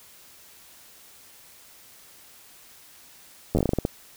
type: slowing click train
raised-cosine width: 2 ms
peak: -9 dBFS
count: 11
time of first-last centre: 3.55-3.851 s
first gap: 10 ms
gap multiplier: 1.23
effects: white hiss -51 dBFS RMS until 4.16 s